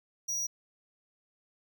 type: tone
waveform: square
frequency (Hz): 5780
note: F#8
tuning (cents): -41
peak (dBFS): -31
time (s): 0.28-0.47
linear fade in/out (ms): 10
effects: none